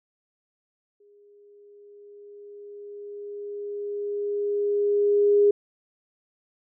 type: tone with exponential growth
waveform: sine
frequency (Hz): 409.5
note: G#4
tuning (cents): -24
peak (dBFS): -14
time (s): 1-5.51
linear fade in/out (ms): 5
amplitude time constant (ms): 980
effects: none